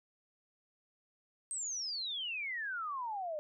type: exponential sweep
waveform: sine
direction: down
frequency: 8490 to 587.3 Hz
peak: -36 dBFS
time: 1.51-3.39 s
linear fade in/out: 0 ms
effects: none